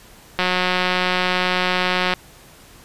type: click train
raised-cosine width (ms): 0.3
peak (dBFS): -3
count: 319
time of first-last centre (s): 0.39-2.137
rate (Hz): 182
effects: pink hiss -46 dBFS RMS until 2.84 s + resampled to 32000 Hz